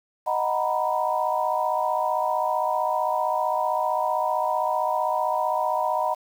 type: chord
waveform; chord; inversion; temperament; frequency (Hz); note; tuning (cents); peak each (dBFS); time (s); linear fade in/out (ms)
sine; B major seventh; first; equal; 622.3 / 740 / 932.3 / 987.8; D#5 / F#5 / A#5 / B5; 0 / 0 / 0 / 0; -27; 0.26-6.15; 20
effects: 8-bit